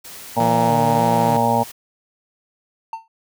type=noise; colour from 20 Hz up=white; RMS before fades=-37 dBFS; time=0.04-1.72 s; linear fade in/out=10 ms
type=harmonic tone; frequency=116.54 Hz; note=A#2; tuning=in tune; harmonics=1 / 2 / 4 / 5 / 6 / 7 / 8; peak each=-25 / -22 / -25 / -23 / -25 / -20 / -20 dBFS; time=0.36-1.64 s; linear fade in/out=20 ms
type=tone with vibrato; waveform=sawtooth; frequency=160 Hz; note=D#3; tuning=49 cents sharp; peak=-19 dBFS; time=0.4-1.37 s; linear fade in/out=2 ms; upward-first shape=square; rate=1.7 Hz; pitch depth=95 cents each way
type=tone with exponential decay; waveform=triangle; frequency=900 Hz; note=A5; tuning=39 cents sharp; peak=-20 dBFS; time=2.93-3.08 s; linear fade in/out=2 ms; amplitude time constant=31 ms
effects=none